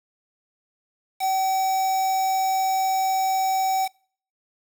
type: tone with quantisation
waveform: triangle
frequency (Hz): 764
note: G5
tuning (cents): -45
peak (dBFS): -18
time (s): 1.19-3.89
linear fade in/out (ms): 50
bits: 5
effects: noise-tail reverb RT60 0.5 s tail -26 dB re dry